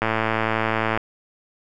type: click train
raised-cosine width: 0.5 ms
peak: -6 dBFS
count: 107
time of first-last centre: 0.02-0.975 s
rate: 111 Hz
effects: none